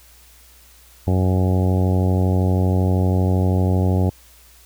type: harmonic tone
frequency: 92.7 Hz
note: F#2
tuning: 4 cents sharp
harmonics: 1 / 2 / 3 / 4 / 5 / 6 / 7 / 8 / 9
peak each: -16 / -22 / -26 / -28 / -30 / -32 / -33 / -34 / -35 dBFS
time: 1.07-4.1 s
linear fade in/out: 5 ms
effects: added 60 Hz sine -50 dBFS peak until 4.65 s + white hiss -50 dBFS RMS until 4.65 s